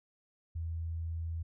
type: tone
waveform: sine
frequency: 82.41 Hz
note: E2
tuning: in tune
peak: -34 dBFS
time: 0.55-1.43 s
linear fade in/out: 10 ms
effects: none